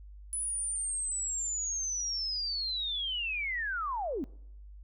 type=linear sweep; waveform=sine; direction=down; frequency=10040 to 237.2 Hz; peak=-31 dBFS; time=0.33-4.24 s; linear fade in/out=0 ms; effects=noise-tail reverb RT60 0.8 s tail -25 dB re dry + added 50 Hz sine -46 dBFS peak until 4.83 s